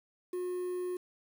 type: tone with quantisation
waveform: triangle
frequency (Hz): 360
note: F#4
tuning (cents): -47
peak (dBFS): -31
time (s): 0.33-0.97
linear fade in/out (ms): 5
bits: 9
effects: none